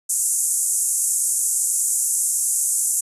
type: band-pass noise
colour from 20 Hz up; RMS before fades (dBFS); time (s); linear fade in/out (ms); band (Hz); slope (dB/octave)
pink; -21; 0.09-3.01; 10; 7000 to 11000; 48
effects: resampled to 32000 Hz